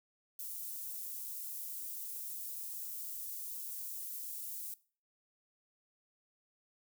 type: high-pass noise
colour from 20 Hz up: white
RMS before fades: -43 dBFS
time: 0.39-4.74 s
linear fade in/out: 2 ms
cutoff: 11000 Hz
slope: 12 dB/octave
effects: noise-tail reverb RT60 0.4 s tail -20 dB re dry